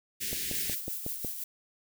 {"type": "band-stop noise", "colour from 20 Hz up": "white", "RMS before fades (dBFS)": -34, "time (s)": [0.2, 0.76], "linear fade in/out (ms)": 20, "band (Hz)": [450, 1700], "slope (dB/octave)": 48}
{"type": "click train", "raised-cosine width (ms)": 2, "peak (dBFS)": -23, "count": 6, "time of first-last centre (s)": [0.33, 1.247], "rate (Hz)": 5.45}
{"type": "noise with tremolo", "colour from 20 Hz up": "violet", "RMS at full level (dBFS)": -35, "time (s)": [0.54, 1.44], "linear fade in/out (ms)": 5, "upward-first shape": "sine", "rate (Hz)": 5.8, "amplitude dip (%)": 45}
{"effects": []}